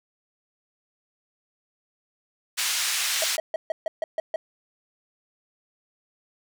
white band-pass noise, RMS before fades -26 dBFS, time 2.57-3.37 s, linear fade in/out 20 ms, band 1500 to 7400 Hz, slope 12 dB/octave
triangle tone bursts, 640 Hz, D#5, 49 cents sharp, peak -21 dBFS, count 8, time 3.22-4.36 s, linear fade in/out 2 ms, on 20 ms, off 140 ms
effects none

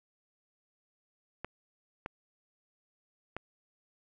clicks, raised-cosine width 0.5 ms, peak -22 dBFS, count 3, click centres 1.446 / 2.061 / 3.366 s, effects none

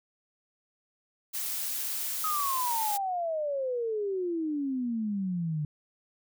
blue noise, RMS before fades -33 dBFS, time 1.33-2.98 s, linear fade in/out 20 ms
sine exponential sweep, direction down, 1277 to 146.83 Hz, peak -28 dBFS, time 2.24-5.65 s, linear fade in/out 2 ms
effects none

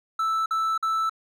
triangle tone bursts, 1318.5 Hz, E6, in tune, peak -20 dBFS, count 3, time 0.19-1.096 s, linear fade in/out 5 ms, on 270 ms, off 48 ms, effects none

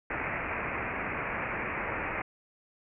white low-pass noise, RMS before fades -34 dBFS, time 0.1-2.22 s, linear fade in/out 5 ms, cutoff 2500 Hz, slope 96 dB/octave, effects none

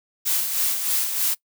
blue noise with tremolo, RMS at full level -21 dBFS, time 0.25-1.35 s, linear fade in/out 20 ms, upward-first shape sine, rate 3.2 Hz, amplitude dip 50%, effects noise-tail reverb RT60 0.1 s tail -22 dB re dry

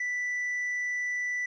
sine tone with tanh clipping, 1975.5 Hz, B6, in tune, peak -29 dBFS, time 0-1.46 s, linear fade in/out 5 ms, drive 2 dB, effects none

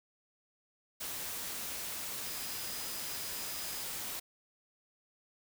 sine tone in noise, 4978 Hz, D#8, in tune, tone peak -48 dBFS, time 2.25-3.84 s, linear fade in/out 10 ms, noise white, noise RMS -40 dBFS, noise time 1-4.2 s, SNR -11 dB, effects none

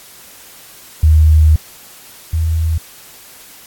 sine tone pair in turn, 77.78 / 80.78 Hz, D#2 / E2, 0 / -35 cents, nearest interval minor second, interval 65 cents, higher second, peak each -5 / -12 dBFS, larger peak first, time 1.03-1.56 / 2.33-2.78 s, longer first, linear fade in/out 5 ms, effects white hiss -39 dBFS RMS until 3.66 s + AAC 64 kbps

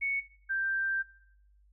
sine tone pair in turn, 2217 / 1573.6 Hz, C#7 / G6, 0 / +6 cents, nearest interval tritone, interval 594 cents, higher first, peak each -28 dBFS, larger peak neither, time 0.01-0.21 / 0.49-1.03 s, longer second, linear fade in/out 20 ms, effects noise-tail reverb RT60 0.7 s tail -18 dB re dry + added 50 Hz sine -60 dBFS peak until 1.72 s

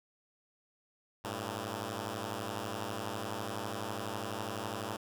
5% pulse beating tone pair, 99.8 / 111.8 Hz, G2 / A2, +32 / +28 cents, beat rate 12 Hz, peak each -28 dBFS, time 1.24-4.97 s, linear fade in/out 10 ms, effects none

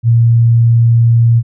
sine tone, 116.54 Hz, A#2, in tune, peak -5 dBFS, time 0.03-1.43 s, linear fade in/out 50 ms, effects none

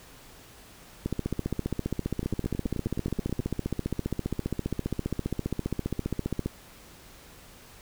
two click trains, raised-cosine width 3 ms, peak -15 / -19 dBFS, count 82 / 12, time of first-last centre 1.06-6.46 / 2.23-3.401 s, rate 15 / 9.39 Hz, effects pink hiss -51 dBFS RMS until 7.81 s

